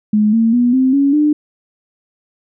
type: tone with pitch steps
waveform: sine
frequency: 211.6 / 226.8 / 243.1 / 260.5 / 279.2 / 299.2 Hz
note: G#3 / A#3 / B3 / C4 / C#4 / D4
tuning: +33 / -47 / -27 / -7 / +13 / +32 cents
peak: -9 dBFS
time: 0.13-1.33 s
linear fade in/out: 5 ms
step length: 200 ms
effects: none